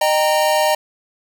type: chord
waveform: square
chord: Eb major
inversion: none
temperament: equal with one note detuned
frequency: 613 / 784 / 932.3 Hz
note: Eb5 / G5 / Bb5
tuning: -26 / 0 / 0 cents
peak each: -17 / -21 / -20 dBFS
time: 0.01-0.75 s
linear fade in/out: 5 ms
effects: none